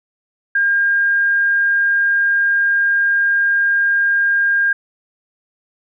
sine tone, 1610 Hz, G6, 46 cents sharp, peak -12 dBFS, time 0.55-4.73 s, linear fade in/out 5 ms, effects none

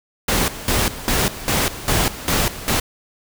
pink noise with tremolo, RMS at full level -18 dBFS, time 0.28-2.8 s, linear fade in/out 5 ms, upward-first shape square, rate 2.5 Hz, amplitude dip 80%, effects none

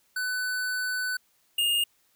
square tone pair in turn, 1500 / 2832 Hz, F#6 / F7, +23 / +23 cents, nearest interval major seventh, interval 1100 cents, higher second, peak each -28 / -23 dBFS, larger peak second, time 0.16-1.17 / 1.58-1.84 s, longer first, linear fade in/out 5 ms, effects white hiss -67 dBFS RMS until 2.15 s

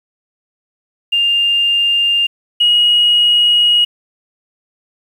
sine tone pair in turn, 2803 / 2893 Hz, F7 / F#7, +6 / -40 cents, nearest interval minor second, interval 54 cents, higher second, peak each -10 / -7 dBFS, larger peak second, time 1.12-2.27 / 2.6-3.85 s, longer second, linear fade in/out 10 ms, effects tanh soft clip ceiling -3 dBFS + 7-bit

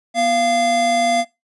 square tone pair together, 243.6 / 690 Hz, B3 / F5, -24 / -21 cents, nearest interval octave + tritone, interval 1803 cents, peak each -25 / -16 dBFS, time 0.14-1.25 s, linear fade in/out 50 ms, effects noise-tail reverb RT60 0.2 s tail -19 dB re dry + resampled to 24000 Hz

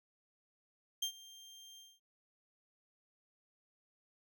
30% pulse tone with ADSR envelope, 3180 Hz, G7, 24 cents sharp, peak -29 dBFS, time 1.02-2 s, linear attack 7 ms, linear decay 88 ms, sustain -21 dB, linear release 220 ms, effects none

